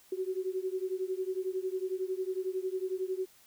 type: beating tone pair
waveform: sine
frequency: 370.1 / 381.1 Hz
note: F#4 / G4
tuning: 0 / -49 cents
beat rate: 11 Hz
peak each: -34 / -35 dBFS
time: 0.12-3.26 s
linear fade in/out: 5 ms
effects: white hiss -61 dBFS RMS until 3.46 s